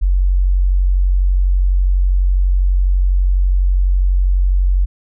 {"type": "tone", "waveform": "sine", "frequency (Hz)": 46.05, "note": "F#1", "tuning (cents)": -7, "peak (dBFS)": -10, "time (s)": [0.01, 4.86], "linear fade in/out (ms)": 20, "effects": []}